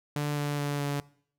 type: tone with pitch steps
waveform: sawtooth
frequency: 146.83 / 145.56 / 144.31 / 143.06 Hz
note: D3 / D3 / D3 / D3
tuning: 0 / -15 / -30 / -45 cents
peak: -24 dBFS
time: 0.16-1 s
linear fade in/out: 2 ms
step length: 210 ms
effects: noise-tail reverb RT60 0.6 s tail -22 dB re dry